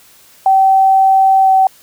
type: tone with pitch glide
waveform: sine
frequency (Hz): 770 to 764.2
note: G5 to G5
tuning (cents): -31 to -44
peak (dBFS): -6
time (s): 0.46-1.67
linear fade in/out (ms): 2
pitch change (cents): -13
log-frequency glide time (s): 1.42-1.5
effects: white hiss -45 dBFS RMS until 1.82 s